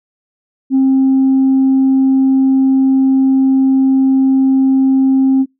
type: tone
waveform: sine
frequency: 266.2 Hz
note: C4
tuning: 30 cents sharp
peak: -6 dBFS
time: 0.7-5.46 s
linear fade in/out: 50 ms
effects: noise-tail reverb RT60 0.2 s tail -25 dB re dry + tanh soft clip ceiling -5 dBFS